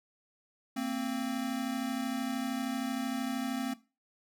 square tone pair together, 229.4 / 262.4 Hz, A#3 / C4, -28 / +5 cents, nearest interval major second, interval 233 cents, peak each -36 / -34 dBFS, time 0.76-3.74 s, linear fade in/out 10 ms, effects noise-tail reverb RT60 0.3 s tail -18 dB re dry

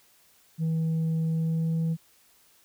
sine tone with pitch glide, 161.6 to 163.19 Hz, E3 to E3, -34 to -17 cents, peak -21 dBFS, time 0.58-1.97 s, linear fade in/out 50 ms, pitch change +17 cents, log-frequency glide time 1.27-1.8 s, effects tanh soft clip ceiling -23 dBFS + white hiss -61 dBFS RMS until 2.64 s

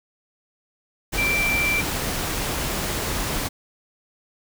sine tone in noise, 2349 Hz, D7, in tune, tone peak -20 dBFS, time 1.17-1.82 s, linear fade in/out 20 ms, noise pink, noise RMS -26 dBFS, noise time 1.12-3.49 s, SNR +3 dB, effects none

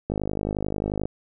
click train, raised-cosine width 2 ms, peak -13 dBFS, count 50, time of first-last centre 0.1-1.055 s, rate 51.3 Hz, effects none

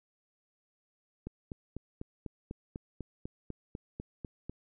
click train, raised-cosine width 3 ms, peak -26 dBFS, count 14, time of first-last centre 1.27-4.496 s, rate 4.03 Hz, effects none

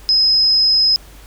sine tone, 5090 Hz, D#8, 39 cents sharp, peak -10 dBFS, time 0.09-0.96 s, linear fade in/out 0 ms, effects added 50 Hz sine -39 dBFS peak until 1.26 s + pink hiss -44 dBFS RMS until 1.26 s

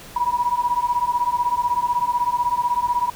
sine beating tone pair, 963 / 979 Hz, B5 / B5, -44 / -15 cents, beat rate 16 Hz, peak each -21 dBFS, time 0.16-3.1 s, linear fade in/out 5 ms, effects pink hiss -41 dBFS RMS until 3.15 s

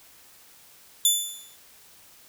15% pulse tone with exponential decay, 3500 Hz, A7, 10 cents flat, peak -8 dBFS, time 1.05-1.56 s, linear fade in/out 2 ms, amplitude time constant 110 ms, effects white hiss -53 dBFS RMS until 2.28 s

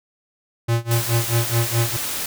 square tone with tremolo, 116.54 Hz, A#2, in tune, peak -16 dBFS, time 0.68-1.97 s, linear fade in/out 10 ms, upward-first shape sine, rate 4.7 Hz, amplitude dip 95%
white noise, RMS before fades -26 dBFS, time 0.91-2.26 s, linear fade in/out 2 ms
effects none

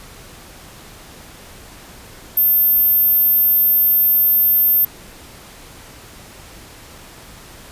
sine tone, 13290 Hz, G#9, in tune, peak -10 dBFS, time 2.37-4.85 s, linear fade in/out 5 ms, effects pink hiss -40 dBFS RMS until 7.71 s + resampled to 32000 Hz

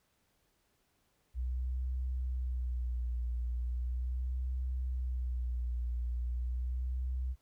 sine tone with vibrato, 61.74 Hz, B1, in tune, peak -32 dBFS, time 1.34-7.36 s, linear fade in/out 50 ms, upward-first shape sine, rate 0.38 Hz, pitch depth 50 cents each way, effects pink hiss -75 dBFS RMS until 7.41 s

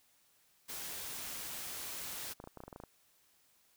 white noise, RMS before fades -43 dBFS, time 0.68-2.34 s, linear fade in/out 20 ms
clicks, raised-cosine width 1 ms, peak -33 dBFS, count 11, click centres 2.401 / 2.44 / 2.474 / 2.573 / 2.604 / 2.637 / 2.68 / 2.728 / 2.761 / 2.801 / 2.837 s
effects white hiss -70 dBFS RMS until 3.76 s

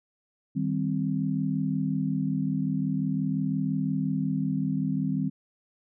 sine chord, C minor, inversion first, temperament equal, 155.56 / 196 / 261.6 Hz, Eb3 / G3 / C4, 0 / 0 / 0 cents, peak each -29 dBFS, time 0.55-5.3 s, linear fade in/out 20 ms, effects none

